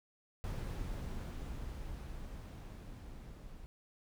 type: noise with level ramp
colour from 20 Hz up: brown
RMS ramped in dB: -39 to -51 dBFS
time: 0.44-3.66 s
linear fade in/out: 0 ms
effects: none